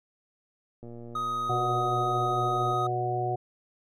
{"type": "click train", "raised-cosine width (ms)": 2, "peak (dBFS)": -31, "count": 226, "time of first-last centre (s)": [0.83, 2.737], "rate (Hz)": 118}
{"type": "tone", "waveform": "triangle", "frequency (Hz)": 1254, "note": "D#6", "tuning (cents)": 13, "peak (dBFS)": -26, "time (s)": [1.15, 2.87], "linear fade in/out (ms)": 5}
{"type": "harmonic tone", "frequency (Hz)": 122.4, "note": "B2", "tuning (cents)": -15, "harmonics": [1, 3, 4, 5, 6], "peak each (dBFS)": [-32, -32, -41, -39, -29], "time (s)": [1.49, 3.36], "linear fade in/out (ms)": 10}
{"effects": []}